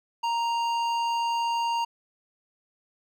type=tone with hard clipping; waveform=triangle; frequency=932.3 Hz; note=A#5; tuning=in tune; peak=-26 dBFS; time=0.23-1.85 s; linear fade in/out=10 ms; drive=15 dB; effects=none